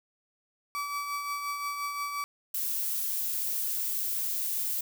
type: tone with tremolo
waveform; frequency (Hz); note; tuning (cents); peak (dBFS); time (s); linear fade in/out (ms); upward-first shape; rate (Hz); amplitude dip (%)
35% pulse; 1150; D6; -37; -28; 0.75-2.24; 0; triangle; 5.7; 45
type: noise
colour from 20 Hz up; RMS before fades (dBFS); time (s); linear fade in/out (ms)
violet; -31; 2.54-4.81; 5
effects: none